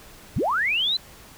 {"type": "linear sweep", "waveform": "sine", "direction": "up", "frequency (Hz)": [51.7, 4122], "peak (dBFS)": -20, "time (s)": [0.36, 0.97], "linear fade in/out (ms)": 5, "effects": ["pink hiss -47 dBFS RMS until 1.37 s"]}